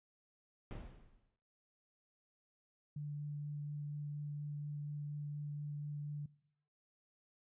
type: noise with exponential decay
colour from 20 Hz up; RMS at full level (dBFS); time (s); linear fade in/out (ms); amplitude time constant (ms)
brown; -42; 0.71-1.36; 0; 140
type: tone with vibrato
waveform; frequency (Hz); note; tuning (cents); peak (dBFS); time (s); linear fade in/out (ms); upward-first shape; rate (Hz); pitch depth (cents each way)
sine; 146.83; D3; 0; -40; 2.96-6.26; 5; triangle; 4.2; 10
effects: noise-tail reverb RT60 0.8 s tail -22 dB re dry + resampled to 8000 Hz